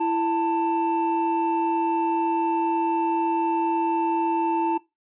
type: tone pair together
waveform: triangle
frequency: 333 / 889 Hz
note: E4 / A5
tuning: +18 / +18 cents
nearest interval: octave + perfect fourth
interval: 1700 cents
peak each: -22 / -21 dBFS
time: 0-4.78 s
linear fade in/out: 10 ms
effects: noise-tail reverb RT60 0.2 s tail -19 dB re dry + resampled to 8000 Hz